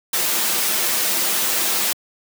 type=noise with comb filter; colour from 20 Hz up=white; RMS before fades=-20 dBFS; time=0.13-1.93 s; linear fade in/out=5 ms; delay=7.1 ms; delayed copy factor=-0.65; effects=high-pass 200 Hz 12 dB/octave